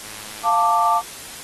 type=click train; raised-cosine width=0.2 ms; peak=-21 dBFS; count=48; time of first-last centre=0.04-0.483 s; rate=106 Hz
type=chord; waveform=sine; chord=D minor; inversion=first; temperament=equal with one note detuned; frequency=698.5 / 889.2 / 1174.7 Hz; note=F5 / A5 / D6; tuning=0 / +18 / 0 cents; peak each=-21 / -18 / -18 dBFS; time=0.43-1.02 s; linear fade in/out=50 ms
effects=white hiss -36 dBFS RMS until 1.43 s + AAC 32 kbps